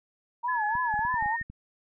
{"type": "tone with vibrato", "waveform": "sine", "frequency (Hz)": 918, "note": "A#5", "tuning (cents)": -27, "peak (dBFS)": -26, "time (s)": [0.43, 1.37], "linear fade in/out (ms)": 20, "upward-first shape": "sine", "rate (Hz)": 3.3, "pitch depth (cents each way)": 170}
{"type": "tone with pitch glide", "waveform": "sine", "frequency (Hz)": [1700, 1843.2], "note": ["G#6", "A#6"], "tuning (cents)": [40, -20], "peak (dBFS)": -30, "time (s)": [0.48, 1.43], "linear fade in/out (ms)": 10, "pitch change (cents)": 140, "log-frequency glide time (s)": [1.08, 1.22]}
{"type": "clicks", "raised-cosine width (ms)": 5, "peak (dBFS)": -30, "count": 9, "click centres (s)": [0.753, 0.941, 0.992, 1.051, 1.142, 1.225, 1.26, 1.414, 1.5]}
{"effects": []}